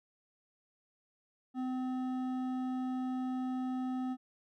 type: tone with hard clipping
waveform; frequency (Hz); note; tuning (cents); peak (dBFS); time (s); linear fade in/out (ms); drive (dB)
triangle; 256.2; C4; -36; -35; 1.54-4.17; 50; 13
effects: none